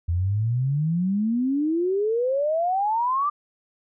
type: exponential sweep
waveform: sine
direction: up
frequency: 82.41 to 1200 Hz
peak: -20 dBFS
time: 0.08-3.3 s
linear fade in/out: 10 ms
effects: none